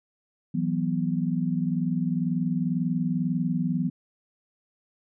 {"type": "chord", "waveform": "sine", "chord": "E suspended second", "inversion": "none", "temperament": "equal", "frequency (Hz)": [164.81, 185, 246.9], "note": ["E3", "F#3", "B3"], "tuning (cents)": [0, 0, 0], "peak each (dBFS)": [-27, -28, -28], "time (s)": [0.54, 3.9], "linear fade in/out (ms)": 10, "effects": []}